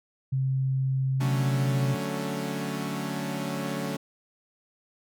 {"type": "tone", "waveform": "sine", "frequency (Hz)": 132.8, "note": "C3", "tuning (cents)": 26, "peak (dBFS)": -23, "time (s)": [0.32, 1.95], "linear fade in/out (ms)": 10}
{"type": "chord", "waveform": "sawtooth", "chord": "D major seventh", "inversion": "none", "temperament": "equal", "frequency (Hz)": [146.83, 185, 220, 277.2], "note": ["D3", "F#3", "A3", "C#4"], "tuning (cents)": [0, 0, 0, 0], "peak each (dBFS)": -31, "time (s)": [1.2, 3.97], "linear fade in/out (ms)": 10}
{"effects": []}